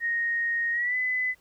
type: tone with pitch glide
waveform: sine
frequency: 1864.7 to 2010 Hz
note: A#6 to B6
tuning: 0 to +30 cents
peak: -24 dBFS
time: 0-1.35 s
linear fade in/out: 50 ms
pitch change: +130 cents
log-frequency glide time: 0.72-0.96 s
effects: pink hiss -63 dBFS RMS until 1.4 s